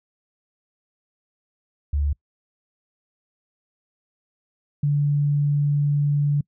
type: tone pair in turn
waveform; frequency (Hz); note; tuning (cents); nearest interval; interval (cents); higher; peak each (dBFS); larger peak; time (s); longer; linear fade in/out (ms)
sine; 72.3 / 144.94; D2 / D3; -27 / -22; octave; 1205; second; -19 / -17; second; 1.93-2.13 / 4.83-6.41; second; 5
effects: noise-tail reverb RT60 0.1 s tail -26 dB re dry